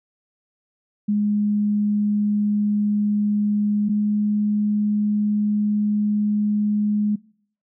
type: tone pair in turn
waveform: sine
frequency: 207.7 / 208.9 Hz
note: G#3 / G#3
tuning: 0 / +10 cents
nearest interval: unison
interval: 10 cents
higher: second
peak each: -17 dBFS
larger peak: neither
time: 1.08-3.89 / 3.89-7.16 s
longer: second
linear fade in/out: 10 ms
effects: noise-tail reverb RT60 0.6 s tail -23 dB re dry